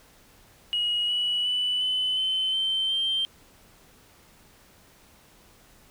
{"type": "tone with pitch steps", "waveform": "sine", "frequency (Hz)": [2897, 2937, 2978, 3020, 3062, 3105, 3148], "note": ["F#7", "F#7", "F#7", "F#7", "G7", "G7", "G7"], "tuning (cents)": [-37, -13, 11, 35, -41, -17, 7], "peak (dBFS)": -22, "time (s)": [0.73, 3.25], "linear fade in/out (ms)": 0, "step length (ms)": 360, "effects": ["tanh soft clip ceiling -19 dBFS", "pink hiss -56 dBFS RMS until 5.9 s"]}